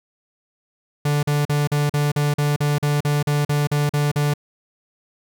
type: tone bursts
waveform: 45% pulse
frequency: 146.4 Hz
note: D3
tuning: 5 cents flat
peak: -17 dBFS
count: 15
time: 1.05-4.338 s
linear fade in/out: 5 ms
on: 180 ms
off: 42 ms
effects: none